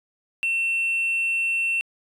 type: tone pair in turn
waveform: sine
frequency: 2700 / 2700 Hz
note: E7 / E7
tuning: +41 / +41 cents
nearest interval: unison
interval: 0 cents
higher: neither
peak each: -18 dBFS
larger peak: neither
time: 0.43-1.12 / 1.12-1.81 s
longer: neither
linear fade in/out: 0 ms
effects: tanh soft clip ceiling -20 dBFS